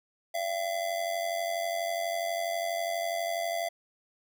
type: tone with amplitude modulation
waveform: square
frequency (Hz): 677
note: E5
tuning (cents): +46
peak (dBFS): -27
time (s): 0.34-3.69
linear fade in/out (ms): 10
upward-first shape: sine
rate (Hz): 92.2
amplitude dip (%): 65
effects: none